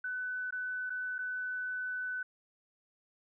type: tone with dropouts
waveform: sine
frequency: 1501 Hz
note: F#6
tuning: 24 cents sharp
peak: -34 dBFS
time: 0.04-2.23 s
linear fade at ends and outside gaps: 5 ms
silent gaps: 0.508-0.524 / 0.897-0.902 / 1.183-1.188 s
effects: none